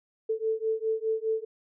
sine beating tone pair, 440 / 444.9 Hz, A4 / A4, 0 / +19 cents, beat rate 4.9 Hz, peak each -29 dBFS, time 0.29-1.45 s, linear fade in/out 10 ms, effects none

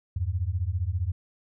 sine beating tone pair, 82.41 / 97.41 Hz, E2 / G2, 0 / -10 cents, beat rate 15 Hz, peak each -28 dBFS, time 0.16-1.12 s, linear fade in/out 5 ms, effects none

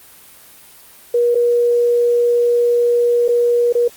sine tone with dropouts, 478.6 Hz, A#4, 46 cents sharp, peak -11 dBFS, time 1.14-3.88 s, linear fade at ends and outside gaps 5 ms, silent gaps 1.347-1.353 / 3.281-3.288 / 3.726-3.75 s, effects white hiss -43 dBFS RMS until 3.96 s + Opus 32 kbps

